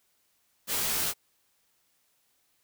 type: noise with comb filter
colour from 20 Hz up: white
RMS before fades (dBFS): -29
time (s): 0.67-1.14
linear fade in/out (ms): 50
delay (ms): 16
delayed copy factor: -0.8
effects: white hiss -71 dBFS RMS until 2.63 s